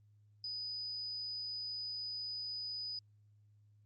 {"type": "tone", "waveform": "sine", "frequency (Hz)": 4978, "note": "D#8", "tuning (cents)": 0, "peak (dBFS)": -39, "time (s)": [0.44, 2.99], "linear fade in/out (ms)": 2, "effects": ["added 104 Hz sine -63 dBFS peak until 3.85 s", "Opus 32 kbps"]}